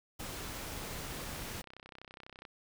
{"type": "noise", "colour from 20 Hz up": "pink", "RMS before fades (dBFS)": -42, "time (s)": [0.19, 1.62], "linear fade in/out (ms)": 10}
{"type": "click train", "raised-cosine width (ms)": 0.3, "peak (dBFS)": -33, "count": 46, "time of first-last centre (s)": [1.05, 2.452], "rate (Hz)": 32.1}
{"effects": []}